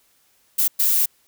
violet noise bursts at uneven times, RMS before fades -18 dBFS, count 2, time 0.58-0.68 / 0.79-1.06 s, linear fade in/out 10 ms, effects white hiss -61 dBFS RMS until 1.27 s

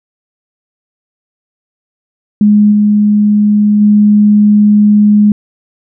sine tone with level steps, 208.5 Hz, G#3, 7 cents sharp, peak -3 / -5 / -3 dBFS, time 2.41-5.32 s, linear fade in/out 2 ms, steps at 2.71 / 3.8 s, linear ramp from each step 20 ms, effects none

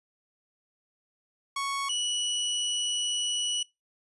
sawtooth tone pair in turn, 1108.7 / 2942 Hz, C#6 / F#7, 0 / -11 cents, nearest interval octave + perfect fourth, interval 1689 cents, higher second, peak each -25 / -24 dBFS, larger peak second, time 1.56-1.89 / 1.89-3.63 s, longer second, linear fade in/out 5 ms, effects noise-tail reverb RT60 0.2 s tail -22 dB re dry + resampled to 24000 Hz

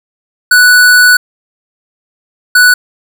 square tone bursts at uneven times, 1481 Hz, F#6, 1 cent sharp, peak -3 dBFS, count 2, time 0.51-1.17 / 2.55-2.74 s, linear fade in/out 5 ms, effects none

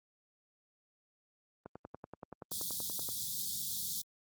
click train, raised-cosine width 1 ms, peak -30 dBFS, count 16, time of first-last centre 1.66-3.089 s, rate 10.5 Hz
white band-stop noise, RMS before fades -38 dBFS, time 2.51-4.02 s, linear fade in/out 10 ms, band 230 to 3400 Hz, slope 96 dB/octave
effects high-pass 80 Hz 12 dB/octave + Opus 24 kbps

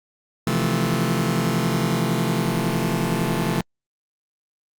sawtooth chord, F major seventh, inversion second, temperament just, 130.96 / 163.7 / 174.61 / 218.3 Hz, C3 / E3 / F3 / A3, +2 / -12 / 0 / -13 cents, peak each -21 dBFS, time 0.47-3.61 s, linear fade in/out 2 ms, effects Opus 48 kbps

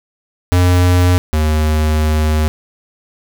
square tone pair in turn, 89.6 / 77.18 Hz, F2 / D#2, +45 / -13 cents, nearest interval minor third, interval 258 cents, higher first, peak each -9 / -12 dBFS, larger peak first, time 0.52-1.18 / 1.33-2.48 s, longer second, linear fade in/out 0 ms, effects none

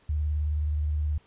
sine tone with vibrato, 75.2 Hz, D2, 42 cents sharp, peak -24 dBFS, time 0.09-1.18 s, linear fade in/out 5 ms, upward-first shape square, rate 19 Hz, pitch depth 41 cents each way, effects pink hiss -62 dBFS RMS until 1.26 s + resampled to 8000 Hz

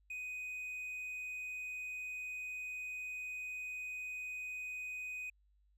triangle tone, 2498 Hz, D#7, 6 cents sharp, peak -39 dBFS, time 0.1-5.3 s, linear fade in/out 5 ms, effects added 50 Hz sine -68 dBFS peak until 5.77 s

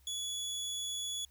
25% pulse tone, 3397 Hz, G#7, 38 cents sharp, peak -32 dBFS, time 0.07-1.25 s, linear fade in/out 2 ms, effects added 67 Hz sine -62 dBFS peak until 1.3 s + white hiss -70 dBFS RMS until 1.3 s

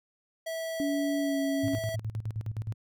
square tone, 653 Hz, E5, 17 cents flat, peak -33 dBFS, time 0.46-1.96 s, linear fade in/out 10 ms
sine tone with pitch glide, 285.7 to 276.8 Hz, D4 to C#4, -48 to -2 cents, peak -27 dBFS, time 0.8-1.75 s, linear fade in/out 0 ms, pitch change -54 cents, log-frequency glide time 1.2-1.38 s
sine tone with tremolo, 109 Hz, A2, 16 cents flat, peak -29 dBFS, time 1.63-2.74 s, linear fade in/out 10 ms, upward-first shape square, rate 9.6 Hz, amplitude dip 80%
effects none

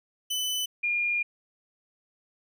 sawtooth / sine tone pair in turn, 3006 / 2416 Hz, F#7 / D7, +27 / +48 cents, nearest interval major third, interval 379 cents, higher first, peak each -24 dBFS, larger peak neither, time 0.3-0.66 / 0.83-1.23 s, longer second, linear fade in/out 10 ms, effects none

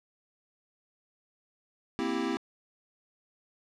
square chord, C dominant seventh, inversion third, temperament equal, 233.1 / 261.6 / 329.6 / 392 Hz, Bb3 / C4 / E4 / G4, 0 / 0 / 0 / 0 cents, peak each -37 / -34 / -34 / -36 dBFS, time 1.99-2.37 s, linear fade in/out 0 ms, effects low-pass 5000 Hz 12 dB/octave

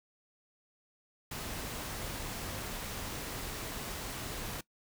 pink noise, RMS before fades -40 dBFS, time 1.31-4.61 s, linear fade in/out 5 ms, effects noise-tail reverb RT60 0.1 s tail -20 dB re dry

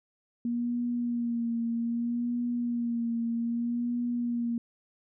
sine tone with vibrato, 236.4 Hz, A#3, 24 cents sharp, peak -27 dBFS, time 0.45-4.58 s, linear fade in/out 2 ms, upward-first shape sine, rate 0.63 Hz, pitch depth 34 cents each way, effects none

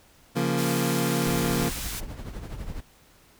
25% pulse chord, Bb minor, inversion first, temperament equal, 138.59 / 174.61 / 233.1 Hz, Db3 / F3 / Bb3, 0 / 0 / 0 cents, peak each -24 dBFS, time 0.35-1.7 s, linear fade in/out 20 ms
white band-pass noise, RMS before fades -35 dBFS, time 0.57-2.01 s, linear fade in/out 20 ms, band 920 to 14000 Hz, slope 12 dB/octave
brown noise with tremolo, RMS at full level -32 dBFS, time 1.26-2.81 s, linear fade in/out 10 ms, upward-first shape triangle, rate 12 Hz, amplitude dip 70%
effects pink hiss -57 dBFS RMS until 3.39 s

